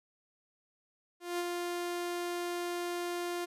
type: tone with ADSR envelope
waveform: sawtooth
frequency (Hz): 350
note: F4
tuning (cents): +4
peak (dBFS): -27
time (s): 1.2-3.46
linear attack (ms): 190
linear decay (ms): 35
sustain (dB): -3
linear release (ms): 20
effects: resampled to 32000 Hz